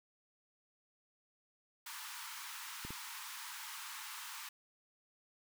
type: high-pass noise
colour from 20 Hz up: pink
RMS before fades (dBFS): -47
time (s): 1.86-4.49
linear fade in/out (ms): 5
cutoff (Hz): 870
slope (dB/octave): 96
type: clicks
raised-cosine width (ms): 3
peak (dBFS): -33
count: 2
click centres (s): 2.85 / 2.906
effects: none